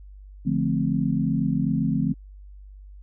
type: chord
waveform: sine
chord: D minor seventh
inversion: none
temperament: equal with one note detuned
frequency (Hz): 146.83 / 174.61 / 219 / 261.6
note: D3 / F3 / A3 / C4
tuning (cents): 0 / 0 / -8 / 0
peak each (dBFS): -26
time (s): 0.45-2.14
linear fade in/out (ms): 20
effects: added 49 Hz sine -41 dBFS peak until 3.02 s